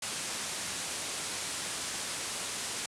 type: low-pass noise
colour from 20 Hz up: white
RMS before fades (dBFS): -37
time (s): 0.02-2.86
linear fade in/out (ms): 5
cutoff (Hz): 10000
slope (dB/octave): 48
effects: high-pass 80 Hz 12 dB/octave